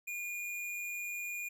square tone, 2429 Hz, D#7, 42 cents flat, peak -38 dBFS, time 0.07-1.49 s, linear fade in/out 10 ms, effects none

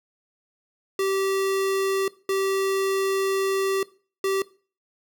square tone bursts at uneven times, 387.7 Hz, G4, 19 cents flat, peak -22 dBFS, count 3, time 0.99-2.08 / 2.29-3.83 / 4.24-4.42 s, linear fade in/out 2 ms, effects noise-tail reverb RT60 0.4 s tail -20 dB re dry

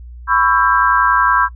sine chord, C# half-diminished seventh, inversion third, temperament just, 997.9 / 1108.7 / 1330.5 / 1596.6 Hz, B5 / C#6 / E6 / G6, +18 / 0 / +16 / +31 cents, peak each -16 dBFS, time 0.27-1.49 s, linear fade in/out 50 ms, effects noise-tail reverb RT60 0.1 s tail -20 dB re dry + added 60 Hz sine -31 dBFS peak until 1.55 s

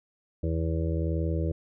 harmonic tone, 81.4 Hz, E2, 21 cents flat, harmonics 1 / 2 / 4 / 5 / 6 / 7, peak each -27 / -32 / -34 / -39 / -37 / -39 dBFS, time 0.43-1.52 s, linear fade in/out 5 ms, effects none

